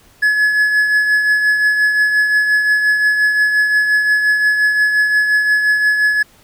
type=tone with tremolo; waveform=triangle; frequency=1700 Hz; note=G#6; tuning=40 cents sharp; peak=-7 dBFS; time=0.22-6.23 s; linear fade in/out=10 ms; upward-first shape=triangle; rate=5.7 Hz; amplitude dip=50%; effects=pink hiss -49 dBFS RMS until 6.43 s